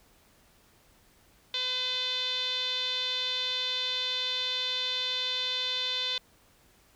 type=tone with low-pass filter; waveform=5% pulse; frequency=507 Hz; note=B4; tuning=45 cents sharp; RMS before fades=-31 dBFS; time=1.54-6.18 s; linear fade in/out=2 ms; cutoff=3700 Hz; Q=8; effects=pink hiss -62 dBFS RMS until 6.95 s